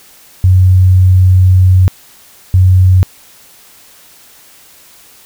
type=tone bursts at uneven times; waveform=sine; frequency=92.5 Hz; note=F#2; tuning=in tune; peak=-3 dBFS; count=2; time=0.44-1.88 / 2.54-3.03 s; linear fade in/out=0 ms; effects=white hiss -41 dBFS RMS until 5.25 s